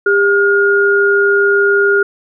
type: tone pair together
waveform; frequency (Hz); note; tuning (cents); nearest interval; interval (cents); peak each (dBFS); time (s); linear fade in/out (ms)
sine; 400.9 / 1426; G4 / F6; +39 / +36; octave + minor seventh; 2197; -11; 0.06-2.03; 5
effects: none